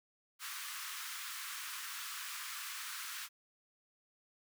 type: high-pass noise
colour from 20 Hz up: pink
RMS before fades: -44 dBFS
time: 0.39-3.29 s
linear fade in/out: 50 ms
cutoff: 1100 Hz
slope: 48 dB/octave
effects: none